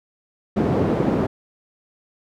white band-pass noise, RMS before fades -20 dBFS, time 0.56-1.27 s, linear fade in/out 10 ms, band 120 to 360 Hz, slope 12 dB/octave, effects none

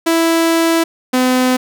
sawtooth tone pair in turn, 330 / 254.3 Hz, E4 / C4, +2 / -49 cents, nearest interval perfect fourth, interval 451 cents, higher first, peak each -7 dBFS, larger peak neither, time 0.06-0.84 / 1.13-1.57 s, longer first, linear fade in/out 10 ms, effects none

